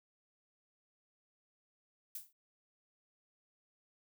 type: noise with exponential decay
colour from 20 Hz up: violet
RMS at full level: -39 dBFS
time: 2.15-2.33 s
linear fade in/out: 5 ms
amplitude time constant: 38 ms
effects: none